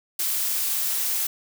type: noise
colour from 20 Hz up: blue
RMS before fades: -25 dBFS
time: 0.19-1.27 s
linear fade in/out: 5 ms
effects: none